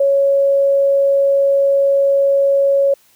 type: tone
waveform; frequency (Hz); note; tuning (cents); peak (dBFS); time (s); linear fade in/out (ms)
sine; 554.4; C#5; 0; -10; 0-2.94; 5
effects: white hiss -53 dBFS RMS until 3.15 s + high-pass 60 Hz 12 dB/octave